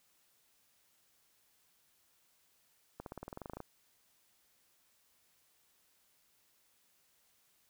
accelerating click train, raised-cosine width 1 ms, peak -29 dBFS, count 14, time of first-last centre 3-3.603 s, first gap 62 ms, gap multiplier 0.95, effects white hiss -72 dBFS RMS until 7.69 s

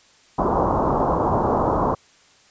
white low-pass noise, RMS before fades -20 dBFS, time 0.38-1.95 s, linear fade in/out 10 ms, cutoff 1100 Hz, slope 48 dB/octave, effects white hiss -54 dBFS RMS until 2.5 s + resampled to 16000 Hz

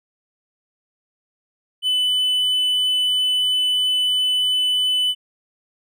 triangle tone, 3001 Hz, F#7, 24 cents sharp, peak -15 dBFS, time 1.82-5.15 s, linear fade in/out 50 ms, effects none

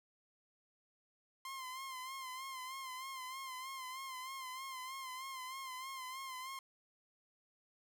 sawtooth tone with vibrato, 1046.5 Hz, C6, in tune, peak -40 dBFS, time 1.45-6.59 s, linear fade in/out 2 ms, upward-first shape sine, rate 3.2 Hz, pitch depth 53 cents each way, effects none

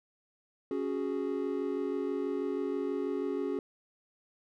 triangle chord, C# suspended fourth, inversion none, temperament just, 277.2 / 369.6 / 415.8 Hz, C#4 / F#4 / G#4, 0 / -2 / +2 cents, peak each -33 dBFS, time 0.71-3.59 s, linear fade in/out 2 ms, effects none

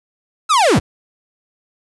45% pulse linear sweep, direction down, 1349 to 38.89 Hz, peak -10 dBFS, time 0.49-0.8 s, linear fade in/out 20 ms, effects resampled to 24000 Hz + 7-bit

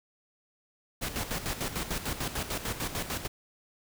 pink noise with tremolo, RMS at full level -32 dBFS, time 1.01-3.28 s, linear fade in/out 20 ms, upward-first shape square, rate 6.7 Hz, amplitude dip 65%, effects none

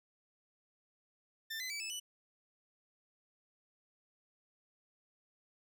20% pulse tone with pitch steps, 1786 / 2028 / 2303 / 2615 / 2969 Hz, A6 / B6 / D7 / E7 / F#7, +25 / +45 / -34 / -15 / +5 cents, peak -34 dBFS, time 1.5-2 s, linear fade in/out 10 ms, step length 100 ms, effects none

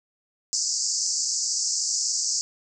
white band-pass noise, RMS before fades -26 dBFS, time 0.53-2.41 s, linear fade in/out 0 ms, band 4700 to 7600 Hz, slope 96 dB/octave, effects none

